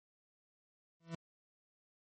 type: tone with exponential growth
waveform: 40% pulse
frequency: 165.7 Hz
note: E3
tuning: 9 cents sharp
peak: -36 dBFS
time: 1-1.15 s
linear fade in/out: 5 ms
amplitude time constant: 31 ms
effects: MP3 32 kbps